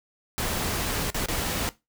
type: noise with dropouts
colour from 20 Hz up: pink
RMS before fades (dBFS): -28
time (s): 0.38-1.69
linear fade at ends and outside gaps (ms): 0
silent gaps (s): 1.103-1.145 / 1.259-1.285
effects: noise-tail reverb RT60 0.2 s tail -17 dB re dry